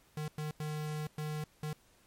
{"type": "tone bursts at uneven times", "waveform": "square", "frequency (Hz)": 152.3, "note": "D#3", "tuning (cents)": -37, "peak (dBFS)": -36, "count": 5, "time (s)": [[0.17, 0.28], [0.38, 0.51], [0.6, 1.07], [1.18, 1.44], [1.63, 1.73]], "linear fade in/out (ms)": 2, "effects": ["pink hiss -66 dBFS RMS until 2.06 s", "MP3 64 kbps"]}